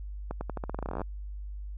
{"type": "accelerating click train", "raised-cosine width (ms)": 1, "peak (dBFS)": -20, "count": 19, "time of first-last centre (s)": [0.31, 1.017], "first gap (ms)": 100, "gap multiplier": 0.87, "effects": ["added 50 Hz sine -36 dBFS peak until 1.77 s"]}